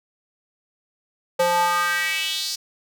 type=tone with high-pass filter sweep; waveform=square; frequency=174.61 Hz; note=F3; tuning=in tune; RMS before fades=-22 dBFS; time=1.39-2.56 s; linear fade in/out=10 ms; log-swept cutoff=570 to 5200 Hz; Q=3.6; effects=none